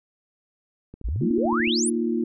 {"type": "click train", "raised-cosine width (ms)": 3, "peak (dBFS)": -27, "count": 11, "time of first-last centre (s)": [0.94, 1.675], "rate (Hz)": 13.6}
{"type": "exponential sweep", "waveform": "sine", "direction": "up", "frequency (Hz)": [46.25, 10840], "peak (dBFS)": -23, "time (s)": [1.04, 1.9], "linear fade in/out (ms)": 10}
{"type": "chord", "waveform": "sine", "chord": "Bb suspended fourth", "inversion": "none", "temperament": "equal", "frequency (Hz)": [233.1, 311.1, 349.2], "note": ["Bb3", "Eb4", "F4"], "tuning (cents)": [0, 0, 0], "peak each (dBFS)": [-24, -29, -26], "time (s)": [1.21, 2.24], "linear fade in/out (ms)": 5}
{"effects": []}